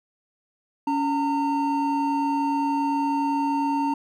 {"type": "tone pair together", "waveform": "triangle", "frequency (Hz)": [281.2, 913.6], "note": ["C#4", "A#5"], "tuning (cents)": [25, -35], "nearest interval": "octave + minor sixth", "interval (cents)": 2040, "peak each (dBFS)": -22, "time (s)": [0.87, 3.94], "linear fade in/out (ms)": 5, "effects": []}